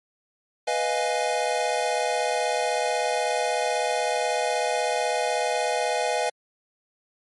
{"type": "chord", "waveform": "square", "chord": "F half-diminished seventh", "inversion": "second", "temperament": "equal", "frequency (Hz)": [493.9, 622.3, 698.5, 830.6], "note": ["Cb5", "Eb5", "F5", "Ab5"], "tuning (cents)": [0, 0, 0, 0], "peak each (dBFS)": -29, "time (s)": [0.67, 6.3], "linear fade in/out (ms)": 10, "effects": ["MP3 48 kbps"]}